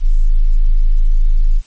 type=tone; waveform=sine; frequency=26.93 Hz; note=A0; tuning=36 cents flat; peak=-6 dBFS; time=0-1.62 s; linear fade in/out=50 ms; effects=white hiss -49 dBFS RMS until 1.66 s + MP3 32 kbps